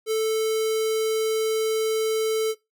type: tone with notch filter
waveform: square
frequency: 440 Hz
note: A4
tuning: in tune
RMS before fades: -23 dBFS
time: 0.06-2.55 s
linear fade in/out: 50 ms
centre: 1600 Hz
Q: 1.2
effects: noise-tail reverb RT60 0.2 s tail -21 dB re dry